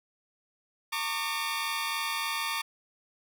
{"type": "tone cluster", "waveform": "15% pulse", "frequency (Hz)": [911, 1117, 1200], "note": ["A#5", "C#6", "D6"], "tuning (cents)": [-40, 13, 37], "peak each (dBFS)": -28, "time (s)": [0.92, 2.62], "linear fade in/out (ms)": 10, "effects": []}